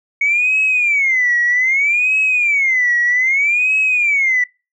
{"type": "tone with vibrato", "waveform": "sine", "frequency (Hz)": 2217, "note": "C#7", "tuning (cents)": 0, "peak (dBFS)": -11, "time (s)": [0.21, 4.44], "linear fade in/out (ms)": 5, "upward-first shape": "sine", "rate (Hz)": 0.63, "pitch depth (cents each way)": 250, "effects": ["noise-tail reverb RT60 0.3 s tail -25 dB re dry", "tanh soft clip ceiling -7 dBFS"]}